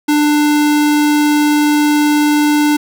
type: tone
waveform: square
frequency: 296.9 Hz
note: D4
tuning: 19 cents sharp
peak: -10 dBFS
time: 0.08-2.77 s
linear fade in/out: 10 ms
effects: none